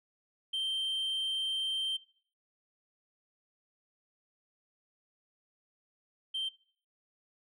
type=tone pair in turn; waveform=sine; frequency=3136 / 3136 Hz; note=G7 / G7; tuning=0 / 0 cents; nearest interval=unison; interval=0 cents; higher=neither; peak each=-28 / -30 dBFS; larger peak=first; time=0.53-1.97 / 6.34-6.49 s; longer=first; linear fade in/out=10 ms; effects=noise-tail reverb RT60 0.5 s tail -20 dB re dry + tanh soft clip ceiling -30 dBFS